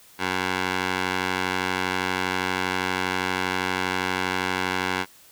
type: tone with band-pass filter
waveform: 15% pulse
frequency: 92.5 Hz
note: F#2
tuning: in tune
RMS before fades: -26 dBFS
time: 0.18-5.06 s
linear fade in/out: 50 ms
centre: 1900 Hz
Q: 0.75
effects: white hiss -52 dBFS RMS until 5.31 s